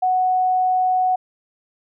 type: tone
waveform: sine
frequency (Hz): 740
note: F#5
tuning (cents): 0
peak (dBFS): -15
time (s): 0.02-1.16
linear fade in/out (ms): 10
effects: none